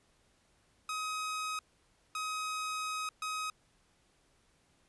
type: tone bursts at uneven times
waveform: sawtooth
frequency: 1264 Hz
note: D#6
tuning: 27 cents sharp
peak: -31 dBFS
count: 3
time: 0.89-1.59 / 2.15-3.09 / 3.22-3.5 s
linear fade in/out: 2 ms
effects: pink hiss -70 dBFS RMS until 4.88 s + resampled to 24000 Hz